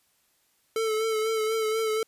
square tone with vibrato, 440 Hz, A4, in tune, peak -25 dBFS, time 0.76-2.03 s, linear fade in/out 2 ms, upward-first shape sine, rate 4.1 Hz, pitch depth 33 cents each way, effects white hiss -68 dBFS RMS until 2.07 s + resampled to 32000 Hz

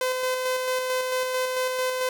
sawtooth tone with tremolo, 511 Hz, C5, 41 cents flat, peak -19 dBFS, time 0.01-2.09 s, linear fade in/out 2 ms, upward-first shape square, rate 4.5 Hz, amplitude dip 30%, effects none

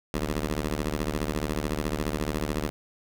10% pulse ring-modulated tone, 75.3 Hz, D2, 44 cents sharp, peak -16 dBFS, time 0.14-2.7 s, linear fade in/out 0 ms, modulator 120 Hz, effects none

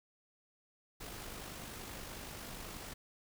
pink noise with amplitude modulation, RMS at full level -45 dBFS, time 1-2.94 s, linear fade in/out 10 ms, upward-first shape sine, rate 50.5 Hz, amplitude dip 35%, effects none

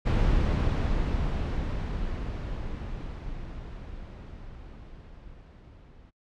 brown noise with level ramp, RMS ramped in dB -22 to -51 dBFS, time 0.05-6.11 s, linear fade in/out 20 ms, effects noise-tail reverb RT60 0.1 s tail -26 dB re dry + low-pass 4000 Hz 12 dB/octave

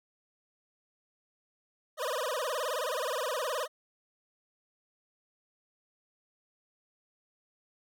25% pulse tone with vibrato, 554.4 Hz, C#5, in tune, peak -27 dBFS, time 1.97-3.68 s, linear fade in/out 50 ms, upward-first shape sine, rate 19 Hz, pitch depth 240 cents each way, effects none

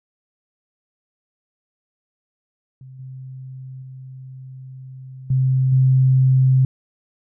sine tone with level steps, 130.81 Hz, C3, in tune, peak -37 / -32 / -34 / -14 / -11 dBFS, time 2.81-6.65 s, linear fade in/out 2 ms, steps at 2.99 / 3.82 / 5.3 / 5.72 s, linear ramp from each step 5 ms, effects none

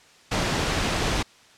pink noise, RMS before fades -24 dBFS, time 0.31-1.23 s, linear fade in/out 10 ms, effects white hiss -53 dBFS RMS until 1.57 s + low-pass 6000 Hz 12 dB/octave

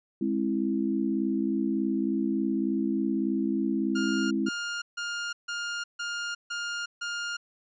sine chord, Ab augmented, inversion none, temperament equal with one note detuned, 207.7 / 266.2 / 329.6 Hz, Ab3 / C4 / E4, 0 / +30 / 0 cents, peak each -29 dBFS, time 0.21-4.49 s, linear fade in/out 5 ms
sawtooth tone bursts, 1411 Hz, F6, 17 cents sharp, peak -27 dBFS, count 7, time 3.95-7.37 s, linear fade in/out 10 ms, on 360 ms, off 150 ms
effects resampled to 16000 Hz

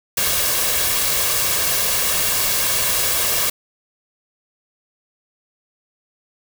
white noise with comb filter, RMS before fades -19 dBFS, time 0.17-3.5 s, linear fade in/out 5 ms, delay 1.8 ms, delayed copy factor +0.5, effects none

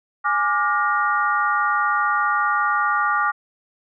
sine tone cluster, 831 / 1179 / 1424 / 1874 Hz, G#5 / D6 / F6 / A#6, +1 / +6 / +33 / +9 cents, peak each -25 / -20 / -22 / -28 dBFS, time 0.24-3.32 s, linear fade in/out 20 ms, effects none

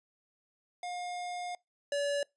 square tone pair in turn, 713 / 571.7 Hz, F5 / D5, +36 / -47 cents, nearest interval major third, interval 383 cents, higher first, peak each -37 / -30 dBFS, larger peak second, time 0.83-1.55 / 1.92-2.23 s, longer first, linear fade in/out 2 ms, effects noise-tail reverb RT60 0.2 s tail -25 dB re dry + resampled to 22050 Hz

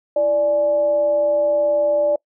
sine tone with frequency modulation, 587.3 Hz, D5, in tune, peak -14 dBFS, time 0.16-2.16 s, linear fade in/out 5 ms, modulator 256 Hz, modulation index 0.25, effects noise-tail reverb RT60 0.1 s tail -25 dB re dry

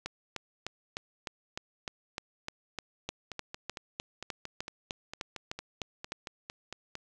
two click trains, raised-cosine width 0.2 ms, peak -22 / -18 dBFS, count 18 / 21, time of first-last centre 3.09-6.954 / 0.06-6.121 s, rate 4.4 / 3.3 Hz, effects none

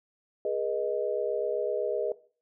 sine chord, G# minor, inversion none, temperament equal with one note detuned, 415.3 / 483.2 / 622.3 Hz, G#4 / B4 / D#5, 0 / -38 / 0 cents, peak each -31 dBFS, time 0.45-2.12 s, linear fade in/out 2 ms, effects noise-tail reverb RT60 0.4 s tail -18 dB re dry

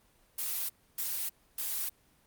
blue noise bursts, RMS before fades -34 dBFS, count 3, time 0.38-1.89 s, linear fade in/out 5 ms, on 310 ms, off 290 ms, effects pink hiss -66 dBFS RMS until 2.26 s + Opus 24 kbps

